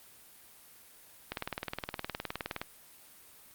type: click train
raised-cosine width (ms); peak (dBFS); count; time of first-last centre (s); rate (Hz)
0.3; -18; 26; 1.32-2.615; 19.3
effects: white hiss -56 dBFS RMS until 3.54 s + Opus 32 kbps